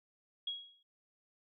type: tone with exponential decay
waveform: sine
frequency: 3310 Hz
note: G#7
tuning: 6 cents flat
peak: -33 dBFS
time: 0.47-0.83 s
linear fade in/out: 5 ms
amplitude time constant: 78 ms
effects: none